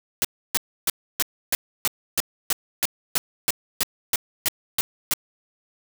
white noise bursts, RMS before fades -21 dBFS, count 16, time 0.22-5.136 s, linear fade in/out 0 ms, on 26 ms, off 300 ms, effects none

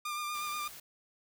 sawtooth tone with vibrato, 1200 Hz, D6, 37 cents sharp, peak -31 dBFS, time 0.05-0.68 s, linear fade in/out 5 ms, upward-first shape sine, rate 8.3 Hz, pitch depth 24 cents each way
white noise, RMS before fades -49 dBFS, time 0.34-0.8 s, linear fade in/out 5 ms
effects none

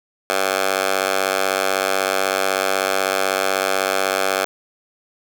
10% pulse tone with high-pass filter, 96.1 Hz, G2, 34 cents flat, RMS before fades -20 dBFS, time 0.3-4.45 s, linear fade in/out 0 ms, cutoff 730 Hz, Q 1.3, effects none

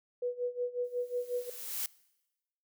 sine tone with tremolo, 490.6 Hz, B4, 12 cents flat, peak -29 dBFS, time 0.22-1.5 s, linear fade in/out 5 ms, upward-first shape sine, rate 5.5 Hz, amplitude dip 90%
blue noise with exponential growth, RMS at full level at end -33 dBFS, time 0.84-1.86 s, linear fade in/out 2 ms, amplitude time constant 220 ms
effects noise-tail reverb RT60 1.0 s tail -23 dB re dry

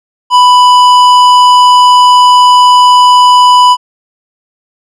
sine tone with tanh clipping, 992 Hz, B5, 7 cents sharp, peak -3 dBFS, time 0.3-3.77 s, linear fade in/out 50 ms, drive 13 dB, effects none

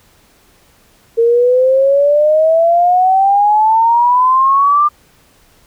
sine exponential sweep, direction up, 456.7 to 1200 Hz, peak -7 dBFS, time 1.17-4.89 s, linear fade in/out 20 ms, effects pink hiss -50 dBFS RMS until 5.66 s

